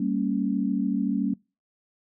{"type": "chord", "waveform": "sine", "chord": "G diminished", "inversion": "none", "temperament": "equal with one note detuned", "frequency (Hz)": [196, 229.7, 277.2], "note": ["G3", "Bb3", "Db4"], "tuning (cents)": [0, -25, 0], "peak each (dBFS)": -27, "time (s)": [0, 1.34], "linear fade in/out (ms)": 5, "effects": ["noise-tail reverb RT60 0.3 s tail -25 dB re dry"]}